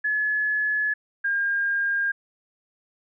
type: tone pair in turn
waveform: sine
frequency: 1707 / 1611.2 Hz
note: G#6 / G6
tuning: +47 / +47 cents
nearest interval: minor second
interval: 100 cents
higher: first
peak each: -21 dBFS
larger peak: neither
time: 0.04-0.94 / 1.24-2.12 s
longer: first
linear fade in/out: 10 ms
effects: none